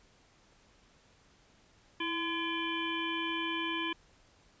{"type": "harmonic tone with a mistuned harmonic", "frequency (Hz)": 340.2, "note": "F4", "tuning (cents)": -45, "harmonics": [1, 3, 5, 7, 9, 10], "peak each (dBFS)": [-37, -38, -41, -38, -39, -47], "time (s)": [2, 3.93], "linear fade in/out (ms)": 5, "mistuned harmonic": 1, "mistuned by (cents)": -60, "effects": ["pink hiss -64 dBFS RMS until 4.6 s", "resampled to 16000 Hz"]}